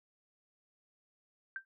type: tone with exponential decay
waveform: sine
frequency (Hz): 1568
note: G6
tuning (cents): 0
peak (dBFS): -33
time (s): 1.56-1.65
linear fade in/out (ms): 1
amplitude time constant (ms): 18
effects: none